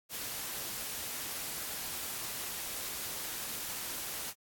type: noise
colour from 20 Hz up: white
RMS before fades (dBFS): -39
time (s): 0.09-4.34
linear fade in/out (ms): 50
effects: AAC 64 kbps